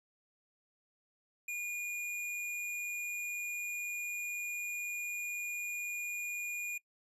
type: tone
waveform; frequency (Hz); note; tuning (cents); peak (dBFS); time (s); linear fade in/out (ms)
square; 2434; D#7; -39; -37; 1.48-6.78; 5
effects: noise-tail reverb RT60 0.1 s tail -22 dB re dry + resampled to 32000 Hz